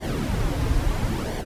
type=noise with flanger; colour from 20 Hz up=brown; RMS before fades=-24 dBFS; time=0-1.45 s; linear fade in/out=50 ms; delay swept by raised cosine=0.75 to 5.35 ms; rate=0.74 Hz; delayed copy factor=-0.65; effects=resampled to 32000 Hz